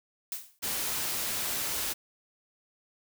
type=noise with exponential decay; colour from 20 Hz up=blue; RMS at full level=-32 dBFS; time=0.32-0.59 s; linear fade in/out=1 ms; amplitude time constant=57 ms
type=noise; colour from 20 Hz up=white; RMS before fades=-32 dBFS; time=0.62-1.94 s; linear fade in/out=20 ms
effects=none